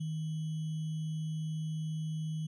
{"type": "tone with sample-and-hold", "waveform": "sine", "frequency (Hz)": 157.1, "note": "D#3", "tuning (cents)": 17, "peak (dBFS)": -33, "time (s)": [0, 2.47], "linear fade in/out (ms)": 10, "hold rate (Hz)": 3150, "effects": ["resampled to 22050 Hz"]}